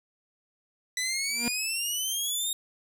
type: exponential sweep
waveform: 15% pulse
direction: up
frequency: 1975.5 to 3729 Hz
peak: -21 dBFS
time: 0.97-2.53 s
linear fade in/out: 2 ms
type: tone with exponential growth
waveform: 40% pulse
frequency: 238.3 Hz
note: A#3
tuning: 38 cents sharp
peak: -24 dBFS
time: 1.27-1.48 s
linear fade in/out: 0 ms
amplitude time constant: 44 ms
effects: none